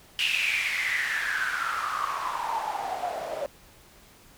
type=noise with band-pass filter sweep; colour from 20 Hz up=white; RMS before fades=-29 dBFS; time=0.19-3.46 s; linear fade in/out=0 ms; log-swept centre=2800 to 580 Hz; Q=8.5; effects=pink hiss -54 dBFS RMS until 4.37 s